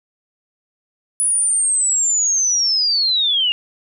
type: linear sweep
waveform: sine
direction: down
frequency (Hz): 9956 to 2794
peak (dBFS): -14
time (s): 1.2-3.52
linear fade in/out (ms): 0
effects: none